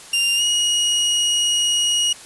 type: tone with pitch glide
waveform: sawtooth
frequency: 2794 to 2889 Hz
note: F7 to F#7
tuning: 0 to -42 cents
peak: -13 dBFS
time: 0.13-2.13 s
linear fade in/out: 5 ms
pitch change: +58 cents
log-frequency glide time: 0.36-0.42 s
effects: white hiss -40 dBFS RMS until 2.25 s + resampled to 24000 Hz